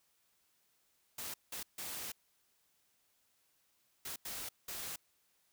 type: noise bursts at uneven times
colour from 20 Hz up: white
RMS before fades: -43 dBFS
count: 6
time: 1.18-1.34 / 1.52-1.63 / 1.78-2.12 / 4.05-4.16 / 4.25-4.49 / 4.68-4.96 s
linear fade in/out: 5 ms
effects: white hiss -75 dBFS RMS until 5.52 s